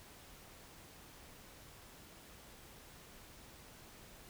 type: silence
effects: pink hiss -57 dBFS RMS until 4.29 s